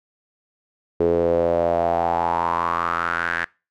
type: tone with band-pass filter sweep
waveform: sawtooth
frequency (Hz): 85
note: F2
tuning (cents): -46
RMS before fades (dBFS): -21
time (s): 1-3.45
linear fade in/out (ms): 5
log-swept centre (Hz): 420 to 1700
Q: 5.9
effects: noise-tail reverb RT60 0.3 s tail -25 dB re dry